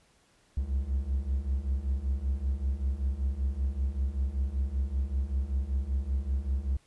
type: beating tone pair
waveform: triangle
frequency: 64.1 / 69.3 Hz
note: C2 / C#2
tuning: -35 / 0 cents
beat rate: 5.2 Hz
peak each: -30 / -27 dBFS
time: 0.57-6.77 s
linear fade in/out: 5 ms
effects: pink hiss -65 dBFS RMS until 6.86 s + resampled to 24000 Hz